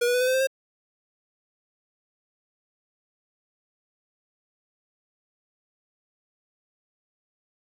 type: tone with pitch steps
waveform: square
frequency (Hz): 480 / 488.7 / 497.5 / 506.5 / 515.6 / 525 / 534.4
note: B4 / B4 / B4 / B4 / C5 / C5 / C5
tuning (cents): -49 / -18 / +13 / +44 / -26 / +6 / +36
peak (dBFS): -21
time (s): 0.01-0.472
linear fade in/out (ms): 10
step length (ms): 66
effects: 9-bit